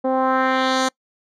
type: tone with low-pass filter sweep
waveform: 10% pulse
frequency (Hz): 261.1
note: C4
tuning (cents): -3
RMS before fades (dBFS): -19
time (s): 0.04-0.89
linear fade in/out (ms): 10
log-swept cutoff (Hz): 550 to 7400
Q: 1.5
effects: noise-tail reverb RT60 0.1 s tail -25 dB re dry